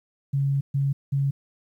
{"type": "tone bursts at uneven times", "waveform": "sine", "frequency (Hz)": 138.7, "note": "C#3", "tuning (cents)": 1, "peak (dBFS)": -20, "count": 3, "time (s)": [[0.33, 0.61], [0.74, 0.93], [1.12, 1.31]], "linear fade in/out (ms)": 10, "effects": ["10-bit"]}